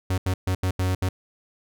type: tone bursts at uneven times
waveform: 45% pulse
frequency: 92.5 Hz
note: F#2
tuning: in tune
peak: -21 dBFS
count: 6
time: 0.1-0.18 / 0.26-0.34 / 0.47-0.55 / 0.63-0.71 / 0.79-0.95 / 1.02-1.09 s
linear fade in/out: 5 ms
effects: none